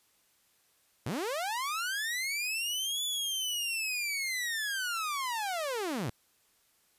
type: linear two-way sweep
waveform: sawtooth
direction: up then down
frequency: 94.1 to 3477 to 94.1 Hz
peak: -28 dBFS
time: 1.06-6.1 s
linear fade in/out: 5 ms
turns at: 3.04 s
effects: white hiss -69 dBFS RMS until 6.98 s + resampled to 32000 Hz